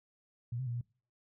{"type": "tone with pitch steps", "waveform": "sine", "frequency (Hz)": [119.3, 130.5, 119.4, 120.4], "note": ["A#2", "C3", "A#2", "B2"], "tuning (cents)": [41, -4, 42, -44], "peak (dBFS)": -34, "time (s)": [0.52, 0.812], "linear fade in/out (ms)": 5, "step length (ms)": 73, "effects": ["noise-tail reverb RT60 0.4 s tail -23 dB re dry"]}